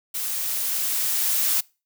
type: noise with level ramp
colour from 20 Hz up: blue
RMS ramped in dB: -28 to -21 dBFS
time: 0.14-1.61 s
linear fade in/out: 10 ms
effects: noise-tail reverb RT60 0.3 s tail -24 dB re dry